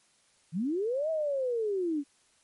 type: linear two-way sweep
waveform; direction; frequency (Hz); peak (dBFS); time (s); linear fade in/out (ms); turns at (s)
sine; up then down; 146.5 to 651 to 273.5; -27; 0.52-2.04; 50; 1.1
effects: white hiss -66 dBFS RMS until 2.43 s + MP3 48 kbps